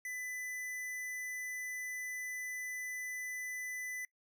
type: tone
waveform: square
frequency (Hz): 2000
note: B6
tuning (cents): +21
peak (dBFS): -40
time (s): 0.05-4.05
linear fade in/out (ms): 2
effects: noise-tail reverb RT60 0.1 s tail -21 dB re dry